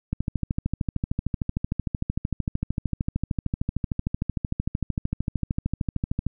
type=click train; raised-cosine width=5 ms; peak=-12 dBFS; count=82; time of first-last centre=0.13-6.266 s; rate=13.2 Hz; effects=none